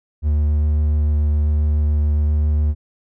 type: tone with vibrato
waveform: triangle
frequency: 74.9 Hz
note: D2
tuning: 35 cents sharp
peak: -12 dBFS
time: 0.22-2.75 s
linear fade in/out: 50 ms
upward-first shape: sine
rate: 7.2 Hz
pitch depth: 9 cents each way
effects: none